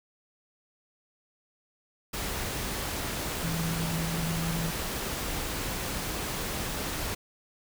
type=tone in noise; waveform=sine; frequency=164.81 Hz; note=E3; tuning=in tune; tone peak=-30 dBFS; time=3.43-4.71 s; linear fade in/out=10 ms; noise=pink; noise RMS=-33 dBFS; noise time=2.13-7.15 s; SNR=0 dB; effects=none